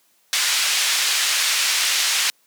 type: band-pass noise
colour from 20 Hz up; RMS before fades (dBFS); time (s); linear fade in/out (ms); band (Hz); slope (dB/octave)
pink; -20; 0.33-2.3; 0; 2300 to 8000; 12
effects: white hiss -61 dBFS RMS until 2.46 s + high-pass 200 Hz 12 dB/octave